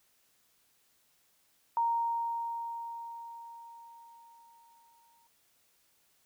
sine tone with exponential decay, 930 Hz, A#5, 4 cents flat, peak -25 dBFS, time 1.77-5.27 s, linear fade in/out 1 ms, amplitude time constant 760 ms, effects white hiss -70 dBFS RMS until 6.25 s

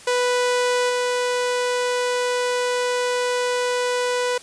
sawtooth tone with level steps, 493.9 Hz, B4, in tune, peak -14 / -16 dBFS, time 0.07-4.38 s, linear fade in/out 5 ms, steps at 0.89 s, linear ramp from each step 10 ms, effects white hiss -43 dBFS RMS until 4.42 s + resampled to 22050 Hz

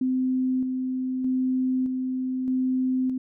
sine tone with tremolo, 257.6 Hz, C4, 27 cents flat, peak -21 dBFS, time 0.01-3.18 s, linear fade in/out 5 ms, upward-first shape square, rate 0.81 Hz, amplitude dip 35%, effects none

